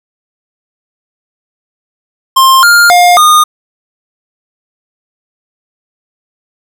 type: tone with pitch steps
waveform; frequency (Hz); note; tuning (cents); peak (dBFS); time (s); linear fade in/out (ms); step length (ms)
square; 1057 / 1406 / 709 / 1226; C6 / F6 / F5 / D#6; +17 / +11 / +26 / -26; -3; 2.36-3.44; 10; 270
effects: none